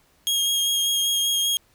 sawtooth tone with vibrato, 3258 Hz, G#7, 34 cents flat, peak -17 dBFS, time 0.27-1.57 s, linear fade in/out 0 ms, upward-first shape sine, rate 5.1 Hz, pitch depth 13 cents each way, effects pink hiss -61 dBFS RMS until 1.74 s

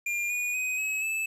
square tone with pitch steps, 2400 / 2453 / 2508 / 2563 / 2620 Hz, D7 / D#7 / D#7 / E7 / E7, +37 / -25 / +13 / -49 / -11 cents, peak -28 dBFS, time 0.06-1.26 s, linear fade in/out 5 ms, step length 240 ms, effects low-pass 12000 Hz 12 dB/octave + 10-bit

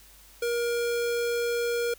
square tone, 473.7 Hz, A#4, 28 cents sharp, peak -26 dBFS, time 0.42-1.94 s, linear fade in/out 5 ms, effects added 49 Hz sine -56 dBFS peak until 1.98 s + white hiss -54 dBFS RMS until 1.98 s

